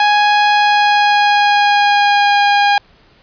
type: tone with pitch glide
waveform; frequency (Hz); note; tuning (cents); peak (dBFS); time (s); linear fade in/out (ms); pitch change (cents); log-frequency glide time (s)
sawtooth; 830.6 to 814.4; G#5 to G#5; 0 to -34; -5; 0-2.78; 2; -34; 0.53-2.39
effects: pink hiss -49 dBFS RMS until 3.22 s + resampled to 11025 Hz